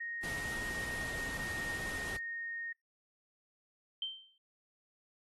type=tone with pitch glide; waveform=sine; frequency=1864.7 to 1851.8 Hz; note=A#6 to A#6; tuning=0 to -12 cents; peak=-38 dBFS; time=0-2.73 s; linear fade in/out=10 ms; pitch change=-12 cents; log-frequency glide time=0.4-1.94 s
type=noise; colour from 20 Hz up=pink; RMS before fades=-44 dBFS; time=0.23-2.17 s; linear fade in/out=5 ms
type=tone with exponential decay; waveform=sine; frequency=3124 Hz; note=G7; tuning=7 cents flat; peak=-32 dBFS; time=4.02-4.38 s; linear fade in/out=2 ms; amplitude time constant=77 ms
effects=noise-tail reverb RT60 0.2 s tail -25 dB re dry + AAC 32 kbps